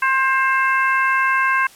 harmonic tone, 530 Hz, C5, 22 cents sharp, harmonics 2 / 3 / 4 / 5, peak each -18 / -18 / -24 / -26 dBFS, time 0.02-1.67 s, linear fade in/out 5 ms, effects white hiss -46 dBFS RMS until 1.75 s + low-pass 12000 Hz 12 dB/octave

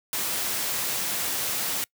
white noise, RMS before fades -28 dBFS, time 0.13-1.84 s, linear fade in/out 0 ms, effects noise-tail reverb RT60 0.1 s tail -25 dB re dry + high-pass 100 Hz 12 dB/octave

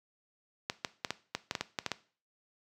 clicks, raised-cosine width 0.2 ms, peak -14 dBFS, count 11, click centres 0.699 / 0.848 / 1.048 / 1.106 / 1.35 / 1.511 / 1.552 / 1.61 / 1.788 / 1.863 / 1.917 s, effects noise-tail reverb RT60 0.4 s tail -17 dB re dry + high-pass 100 Hz 12 dB/octave

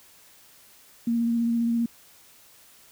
sine tone with vibrato, 233.1 Hz, A#3, in tune, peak -21 dBFS, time 1.07-1.86 s, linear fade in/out 5 ms, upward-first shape sine, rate 15 Hz, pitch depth 17 cents each way, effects white hiss -54 dBFS RMS until 2.91 s

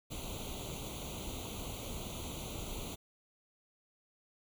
pink noise with comb filter, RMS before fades -42 dBFS, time 0.1-2.96 s, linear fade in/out 20 ms, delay 0.29 ms, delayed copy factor +1, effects none

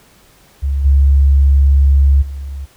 sine tone with level steps, 69.3 Hz, C#2, in tune, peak -13 / -6 / -22 dBFS, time 0.62-2.66 s, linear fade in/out 20 ms, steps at 0.84 / 2.21 s, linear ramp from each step 20 ms, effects pink hiss -48 dBFS RMS until 2.76 s

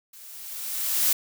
blue noise with level ramp, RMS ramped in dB -47 to -20 dBFS, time 0.13-1.13 s, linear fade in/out 5 ms, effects none

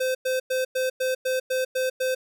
square tone bursts, 516 Hz, C5, 24 cents flat, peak -23 dBFS, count 9, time 0-2.15 s, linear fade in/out 10 ms, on 150 ms, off 100 ms, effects none

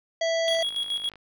harmonic tone, 659.3 Hz, E5, in tune, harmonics 1 / 3 / 5 / 7 / 9 / 10, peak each -23 / -32 / -34 / -37 / -42 / -43 dBFS, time 0.21-0.63 s, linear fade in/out 5 ms
triangle tone with tremolo, 3322 Hz, G#7, in tune, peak -23 dBFS, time 0.48-1.09 s, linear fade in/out 0 ms, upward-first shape square, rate 7.1 Hz, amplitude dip 60%
click train, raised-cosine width 0.3 ms, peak -30 dBFS, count 35, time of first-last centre 0.49-1.157 s, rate 51 Hz
effects none

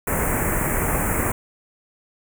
pink band-stop noise, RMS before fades -22 dBFS, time 0.07-1.32 s, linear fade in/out 5 ms, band 2300 to 7500 Hz, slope 48 dB/octave, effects none

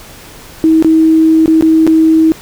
sine tone with dropouts, 320 Hz, D#4, 49 cents sharp, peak -4 dBFS, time 0.64-2.32 s, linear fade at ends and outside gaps 0 ms, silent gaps 0.825-0.846 / 1.459-1.479 / 1.61-1.624 / 1.867-1.875 s, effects pink hiss -34 dBFS RMS until 2.41 s

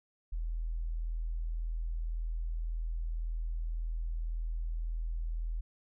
sine tone, 40.92 Hz, E1, 12 cents flat, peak -32 dBFS, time 0.32-5.61 s, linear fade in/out 10 ms, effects none

